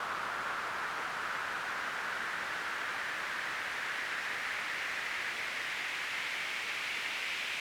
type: noise with band-pass filter sweep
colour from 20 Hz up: pink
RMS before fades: -37 dBFS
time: 0-7.6 s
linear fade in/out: 2 ms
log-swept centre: 1300 to 2400 Hz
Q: 2.5
effects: none